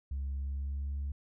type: tone with pitch glide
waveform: sine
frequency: 68.5 to 70.39 Hz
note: C#2 to C#2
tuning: -20 to +27 cents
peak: -31 dBFS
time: 0.11-1.12 s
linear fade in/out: 5 ms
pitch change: +47 cents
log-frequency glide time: 0.33-0.98 s
effects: tanh soft clip ceiling -31 dBFS